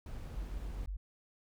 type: noise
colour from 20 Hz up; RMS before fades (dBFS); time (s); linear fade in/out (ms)
brown; -45; 0.06-0.86; 2
type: tone bursts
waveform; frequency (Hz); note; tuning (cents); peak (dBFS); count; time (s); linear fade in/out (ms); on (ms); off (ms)
sine; 47.86; G1; -41; -36; 5; 0.36-0.97; 10; 98; 30
effects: none